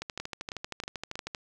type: two click trains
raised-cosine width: 0.2 ms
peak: -19 / -18 dBFS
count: 4 / 18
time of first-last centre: 0.2-1.155 / 0.02-1.348 s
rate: 3.14 / 12.8 Hz
effects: none